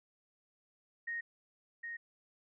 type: tone with echo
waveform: sine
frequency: 1863 Hz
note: A#6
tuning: 2 cents flat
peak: -36 dBFS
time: 1.07-1.21 s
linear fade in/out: 10 ms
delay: 760 ms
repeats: 1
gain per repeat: -4 dB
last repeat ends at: 1.97 s
effects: none